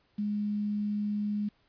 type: tone with quantisation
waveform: sine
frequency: 207.7 Hz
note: G#3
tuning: in tune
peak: -28 dBFS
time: 0.18-1.49 s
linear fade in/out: 10 ms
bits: 9
effects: pink hiss -69 dBFS RMS until 1.68 s + resampled to 11025 Hz